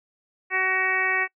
harmonic tone, 375.9 Hz, F#4, 27 cents sharp, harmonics 1 / 2 / 3 / 4 / 5 / 6 / 7, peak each -33 / -32 / -31 / -32 / -24 / -27 / -33 dBFS, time 0.5-1.28 s, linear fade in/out 50 ms, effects noise-tail reverb RT60 0.1 s tail -24 dB re dry

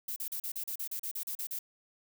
violet noise bursts, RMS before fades -37 dBFS, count 13, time 0.08-1.59 s, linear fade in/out 5 ms, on 82 ms, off 37 ms, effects none

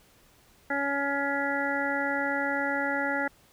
harmonic tone, 280.6 Hz, C#4, 21 cents sharp, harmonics 1 / 2 / 3 / 5 / 6 / 7, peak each -33 / -33 / -33 / -33 / -33 / -33 dBFS, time 0.7-3.28 s, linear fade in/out 5 ms, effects pink hiss -60 dBFS RMS until 3.52 s

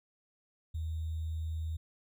sine tone with sample-and-hold, 80.1 Hz, E2, 49 cents flat, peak -33 dBFS, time 0.74-1.77 s, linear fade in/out 10 ms, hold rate 3675 Hz, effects none

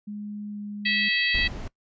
sine tone with pitch glide, 207.7 to 206.3 Hz, G#3 to G#3, 0 to -11 cents, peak -32 dBFS, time 0.07-1.09 s, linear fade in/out 10 ms, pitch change -11 cents, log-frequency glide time 0.5-0.58 s
harmonic tone, 650 Hz, E5, 24 cents flat, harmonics 3 / 4 / 5 / 6 / 7, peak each -25 / -27 / -29 / -31 / -32 dBFS, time 0.85-1.48 s, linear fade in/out 10 ms
brown noise, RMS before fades -32 dBFS, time 1.34-1.68 s, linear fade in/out 5 ms
effects noise-tail reverb RT60 0.1 s tail -21 dB re dry + resampled to 16000 Hz

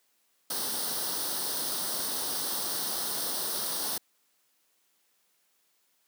white noise with comb filter, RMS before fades -32 dBFS, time 0.5-3.98 s, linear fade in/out 5 ms, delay 0.21 ms, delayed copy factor +0.75, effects white hiss -71 dBFS RMS until 6.07 s + high-pass 200 Hz 12 dB/octave

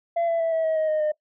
sine tone with pitch steps, 679 / 668.5 / 658.1 / 648 / 637.9 / 628.1 / 618.3 / 608.8 Hz, F5 / E5 / E5 / E5 / D#5 / D#5 / D#5 / D#5, -49 / +24 / -3 / -30 / +43 / +16 / -11 / -38 cents, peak -18 dBFS, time 0.16-1.12 s, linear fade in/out 10 ms, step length 120 ms, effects noise-tail reverb RT60 0.1 s tail -21 dB re dry + tanh soft clip ceiling -19 dBFS

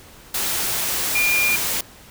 sine tone in noise, 2407 Hz, D7, 42 cents sharp, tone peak -17 dBFS, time 1.15-1.56 s, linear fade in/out 5 ms, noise white, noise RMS -23 dBFS, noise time 0.34-1.81 s, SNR +3 dB, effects pink hiss -45 dBFS RMS until 2.1 s

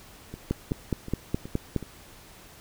two click trains, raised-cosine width 3 ms, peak -12 / -24 dBFS, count 7 / 5, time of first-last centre 0.51-1.763 / 0.34-1.827 s, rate 4.79 / 2.69 Hz, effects pink hiss -50 dBFS RMS until 2.6 s

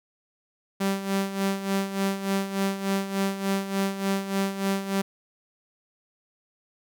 sawtooth tone with tremolo, 195.4 Hz, G3, 5 cents flat, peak -18 dBFS, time 0.8-5.02 s, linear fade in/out 10 ms, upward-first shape sine, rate 3.4 Hz, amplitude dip 70%, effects none

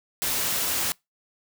white noise, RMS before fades -26 dBFS, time 0.22-0.92 s, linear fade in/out 0 ms, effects noise-tail reverb RT60 0.2 s tail -25 dB re dry

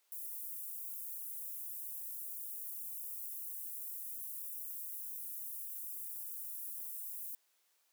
pink high-pass noise, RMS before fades -44 dBFS, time 0.12-7.35 s, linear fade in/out 0 ms, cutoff 12000 Hz, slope 24 dB/octave, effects white hiss -75 dBFS RMS until 7.92 s + high-pass 400 Hz 12 dB/octave

